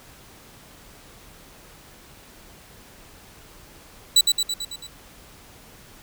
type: tone with echo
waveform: 30% pulse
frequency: 3946 Hz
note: B7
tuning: 2 cents flat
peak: -9 dBFS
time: 4.16-4.21 s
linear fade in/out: 5 ms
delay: 110 ms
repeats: 6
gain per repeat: -4 dB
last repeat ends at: 4.87 s
effects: pink hiss -48 dBFS RMS until 6.02 s